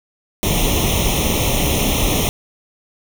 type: noise with comb filter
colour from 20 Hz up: pink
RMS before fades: -17 dBFS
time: 0.43-2.29 s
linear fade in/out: 0 ms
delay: 0.32 ms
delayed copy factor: +0.95
effects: none